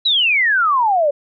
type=exponential sweep; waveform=sine; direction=down; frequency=4024 to 554.4 Hz; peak=-12 dBFS; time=0.05-1.11 s; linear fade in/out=10 ms; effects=none